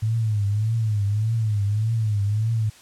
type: tone with vibrato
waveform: sine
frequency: 107.3 Hz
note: A2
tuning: 43 cents flat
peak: -19 dBFS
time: 0.02-2.7 s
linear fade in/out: 10 ms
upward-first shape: triangle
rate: 1.7 Hz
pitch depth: 130 cents each way
effects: white hiss -49 dBFS RMS until 2.81 s + low-pass 9000 Hz 12 dB/octave